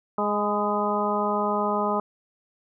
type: harmonic tone with a mistuned harmonic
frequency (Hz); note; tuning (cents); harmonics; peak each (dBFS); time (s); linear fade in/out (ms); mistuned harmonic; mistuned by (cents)
207.7; G#3; 0; 1 / 2 / 3 / 4 / 5 / 6; -29 / -29 / -29 / -29 / -29 / -29; 0.18-2; 2; 5; -35
effects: none